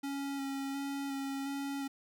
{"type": "tone with vibrato", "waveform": "square", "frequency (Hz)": 276, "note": "C#4", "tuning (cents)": -7, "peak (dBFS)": -36, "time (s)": [0.03, 1.88], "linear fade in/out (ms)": 10, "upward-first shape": "square", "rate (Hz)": 1.4, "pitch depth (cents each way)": 14, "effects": []}